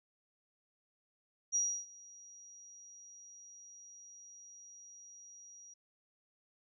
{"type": "tone with ADSR envelope", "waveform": "sine", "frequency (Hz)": 5750, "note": "F8", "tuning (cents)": 50, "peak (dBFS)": -28, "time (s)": [1.52, 5.74], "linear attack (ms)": 34, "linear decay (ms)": 300, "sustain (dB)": -24, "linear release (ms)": 7, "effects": []}